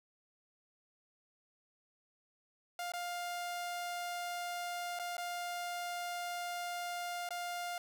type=tone with dropouts; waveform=sawtooth; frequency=703 Hz; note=F5; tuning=11 cents sharp; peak=-34 dBFS; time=2.79-7.78 s; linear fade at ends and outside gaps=2 ms; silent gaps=2.92-2.936 / 4.99-4.996 / 5.169-5.18 / 7.29-7.306 s; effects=none